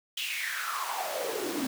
pink noise with high-pass filter sweep, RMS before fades -33 dBFS, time 0.17-1.67 s, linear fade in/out 5 ms, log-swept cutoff 3100 to 250 Hz, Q 6.1, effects none

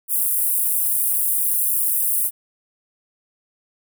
pink high-pass noise, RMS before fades -20 dBFS, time 0.08-2.31 s, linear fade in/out 50 ms, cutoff 9500 Hz, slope 48 dB/octave, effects none

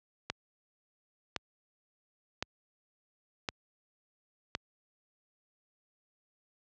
click train, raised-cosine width 0.2 ms, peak -14 dBFS, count 5, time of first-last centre 0.3-4.551 s, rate 0.941 Hz, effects high-pass 60 Hz 12 dB/octave + low-pass 6000 Hz 12 dB/octave

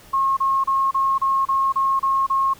sine tone bursts, 1081 Hz, C#6, 44 cents flat, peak -16 dBFS, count 9, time 0.13-2.538 s, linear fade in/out 10 ms, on 240 ms, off 31 ms, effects pink hiss -47 dBFS RMS until 2.59 s

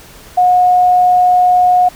sine tone, 724 Hz, F#5, 38 cents flat, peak -6 dBFS, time 0.37-1.89 s, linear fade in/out 10 ms, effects pink hiss -38 dBFS RMS until 1.95 s

